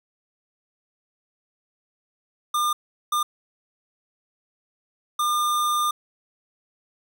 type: tone bursts at uneven times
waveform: square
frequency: 1204 Hz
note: D6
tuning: 43 cents sharp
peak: -21 dBFS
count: 3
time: 2.54-2.73 / 3.12-3.23 / 5.19-5.91 s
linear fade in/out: 5 ms
effects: none